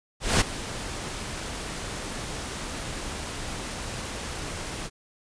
pink noise with ADSR envelope, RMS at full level -19 dBFS, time 0.2-4.9 s, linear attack 210 ms, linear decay 12 ms, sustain -15 dB, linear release 44 ms, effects resampled to 22050 Hz

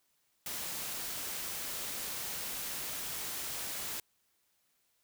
white noise, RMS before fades -39 dBFS, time 0.46-4 s, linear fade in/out 2 ms, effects white hiss -75 dBFS RMS until 5.03 s

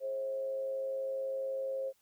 sine tone with frequency modulation, 534 Hz, C5, 35 cents sharp, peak -33 dBFS, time 0-1.93 s, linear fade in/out 50 ms, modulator 112 Hz, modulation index 0.3, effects white hiss -72 dBFS RMS until 2.01 s

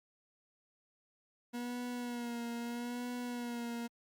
40% pulse tone with vibrato, 240 Hz, B3, 49 cents flat, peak -37 dBFS, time 1.53-3.88 s, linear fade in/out 20 ms, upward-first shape sine, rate 0.78 Hz, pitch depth 37 cents each way, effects Opus 48 kbps

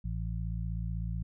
harmonic tone, 56 Hz, A1, 31 cents sharp, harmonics 1 / 2 / 3, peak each -34 / -37 / -39 dBFS, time 0.04-1.23 s, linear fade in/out 10 ms, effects none

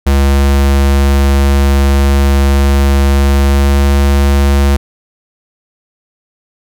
square tone with pitch glide, 69.3 to 69.86 Hz, C#2 to C#2, 0 to +14 cents, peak -7 dBFS, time 0.06-4.77 s, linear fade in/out 10 ms, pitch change +14 cents, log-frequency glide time 3.36-3.96 s, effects none

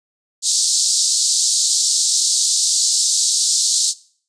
white band-pass noise, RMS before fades -17 dBFS, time 0.42-3.94 s, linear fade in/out 50 ms, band 4000 to 8600 Hz, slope 48 dB/octave, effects noise-tail reverb RT60 0.5 s tail -20 dB re dry + resampled to 22050 Hz

